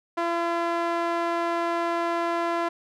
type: tone with band-pass filter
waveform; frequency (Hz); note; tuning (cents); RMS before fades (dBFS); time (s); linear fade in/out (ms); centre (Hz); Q
sawtooth; 339.6; F4; -48; -26; 0.17-2.69; 10; 960; 1.1
effects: none